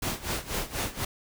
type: noise with tremolo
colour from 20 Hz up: pink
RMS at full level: -29 dBFS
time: 0.02-1.05 s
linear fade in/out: 5 ms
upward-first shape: sine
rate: 4.1 Hz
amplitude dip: 85%
effects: none